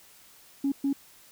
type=tone bursts at uneven times; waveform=sine; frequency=277.2 Hz; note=C#4; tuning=in tune; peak=-22 dBFS; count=2; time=0.64-0.72 / 0.84-0.93 s; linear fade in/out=5 ms; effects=tanh soft clip ceiling -19 dBFS + white hiss -55 dBFS RMS until 1.31 s